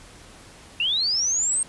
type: linear sweep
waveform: sine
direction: up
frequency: 2657 to 8570 Hz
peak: -20 dBFS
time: 0.8-1.63 s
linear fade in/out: 2 ms
effects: pink hiss -47 dBFS RMS until 1.68 s + resampled to 24000 Hz